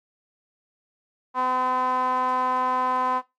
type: tone with band-pass filter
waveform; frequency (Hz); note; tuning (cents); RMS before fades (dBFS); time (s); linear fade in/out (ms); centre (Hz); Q
sawtooth; 254.6; C4; -47; -24; 1.34-3.22; 50; 990; 5.3
effects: noise-tail reverb RT60 0.2 s tail -19 dB re dry + AAC 64 kbps